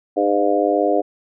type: harmonic tone with a mistuned harmonic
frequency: 101.8 Hz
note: G#2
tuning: 34 cents flat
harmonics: 3 / 4 / 5 / 6 / 7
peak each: -21 / -21 / -21 / -21 / -21 dBFS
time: 0.16-1.02 s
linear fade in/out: 20 ms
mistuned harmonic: 7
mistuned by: -15 cents
effects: none